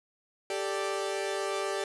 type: chord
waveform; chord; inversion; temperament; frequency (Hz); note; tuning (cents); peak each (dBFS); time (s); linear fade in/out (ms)
sawtooth; G suspended second; none; equal; 392 / 440 / 587.3; G4 / A4 / D5; 0 / 0 / 0; -29 / -33 / -31; 0.5-1.84; 2
effects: resampled to 24000 Hz + 10-bit